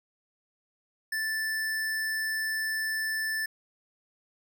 square tone, 1760 Hz, A6, in tune, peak -29 dBFS, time 1.12-3.46 s, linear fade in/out 5 ms, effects none

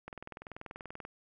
click train, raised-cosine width 0.5 ms, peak -28 dBFS, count 21, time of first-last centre 0.08-1.051 s, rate 20.6 Hz, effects none

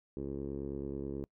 10% pulse tone with low-pass filter, 69.3 Hz, C#2, in tune, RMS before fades -39 dBFS, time 0.17-1.24 s, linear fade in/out 0 ms, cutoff 400 Hz, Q 2.7, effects noise-tail reverb RT60 0.1 s tail -26 dB re dry

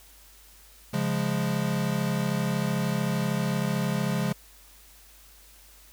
square chord, Db major, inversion none, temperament equal, 138.59 / 174.61 / 207.7 Hz, Db3 / F3 / Ab3, 0 / 0 / 0 cents, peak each -30 dBFS, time 0.93-4.33 s, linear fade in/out 10 ms, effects added 50 Hz sine -55 dBFS peak until 5.92 s + white hiss -54 dBFS RMS until 5.92 s

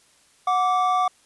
triangle tone pair together, 734 / 1165.2 Hz, F#5 / D6, -14 / -14 cents, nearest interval minor sixth, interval 800 cents, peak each -19 dBFS, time 0.47-1.08 s, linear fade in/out 5 ms, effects white hiss -58 dBFS RMS until 1.25 s + resampled to 24000 Hz

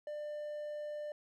triangle tone, 596 Hz, D5, 25 cents sharp, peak -37 dBFS, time 0.07-1.12 s, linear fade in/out 2 ms, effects none

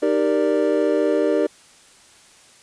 triangle chord, Eb major seventh, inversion none, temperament equal with one note detuned, 307.9 / 392 / 466.2 / 587.3 Hz, Eb4 / G4 / Bb4 / D5, -18 / 0 / 0 / 0 cents, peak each -20 dBFS, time 0.02-1.47 s, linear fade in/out 10 ms, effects white hiss -50 dBFS RMS until 2.62 s + resampled to 22050 Hz

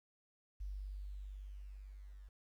sine tone with level ramp, 49 Hz, G1, in tune, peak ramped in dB -40 to -51 dBFS, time 0.6-2.29 s, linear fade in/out 10 ms, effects 12-bit

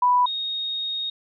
sine tone pair in turn, 987.8 / 3729 Hz, B5 / A#7, 0 / 0 cents, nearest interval octave + major seventh, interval 2300 cents, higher second, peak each -15 / -25 dBFS, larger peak first, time 0.02-0.26 / 0.26-1.1 s, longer second, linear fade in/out 5 ms, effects none

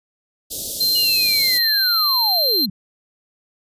white band-stop noise, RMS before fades -26 dBFS, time 0.5-1.59 s, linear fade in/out 20 ms, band 620 to 3500 Hz, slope 48 dB/octave
square tone, 4147 Hz, C8, 16 cents flat, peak -16 dBFS, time 0.8-2.66 s, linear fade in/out 10 ms
sine linear sweep, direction down, 2928 to 164.81 Hz, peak -23 dBFS, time 0.95-2.7 s, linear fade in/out 5 ms
effects resampled to 32000 Hz

